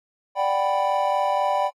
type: chord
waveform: triangle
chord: G major seventh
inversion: second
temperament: equal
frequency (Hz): 587.3 / 740 / 784 / 987.8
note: D5 / F#5 / G5 / B5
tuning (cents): 0 / 0 / 0 / 0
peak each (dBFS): -23 / -26 / -22 / -23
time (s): 0.35-1.71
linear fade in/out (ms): 50
effects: AAC 48 kbps